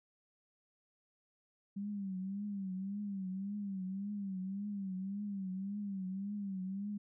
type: tone with vibrato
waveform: sine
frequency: 196 Hz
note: G3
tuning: in tune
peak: -37 dBFS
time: 1.76-6.98 s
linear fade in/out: 10 ms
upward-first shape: triangle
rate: 1.8 Hz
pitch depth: 110 cents each way
effects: none